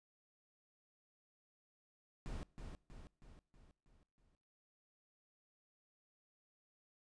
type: noise with echo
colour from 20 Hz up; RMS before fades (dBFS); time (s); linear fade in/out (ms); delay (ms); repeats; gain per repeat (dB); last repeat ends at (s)
brown; -44; 2.26-2.43; 0; 320; 6; -5; 4.35
effects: noise-tail reverb RT60 0.7 s tail -24 dB re dry + resampled to 22050 Hz